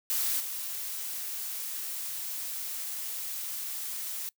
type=noise with level steps; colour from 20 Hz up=blue; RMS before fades=-29 / -36 dBFS; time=0.1-4.29 s; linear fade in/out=0 ms; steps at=0.39 s; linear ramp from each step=20 ms; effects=noise-tail reverb RT60 0.1 s tail -23 dB re dry